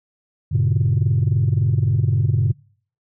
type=chord; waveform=sine; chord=G diminished; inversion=none; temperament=just; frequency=98 / 117.6 / 141.12 Hz; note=G2 / Bb2 / Db3; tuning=0 / +16 / +31 cents; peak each=-18 dBFS; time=0.51-2.53 s; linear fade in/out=20 ms; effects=noise-tail reverb RT60 0.5 s tail -24 dB re dry + tanh soft clip ceiling -10 dBFS